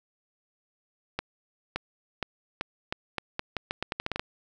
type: accelerating click train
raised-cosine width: 0.3 ms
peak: -13 dBFS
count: 16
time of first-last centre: 1.19-4.195 s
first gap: 570 ms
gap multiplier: 0.82
effects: none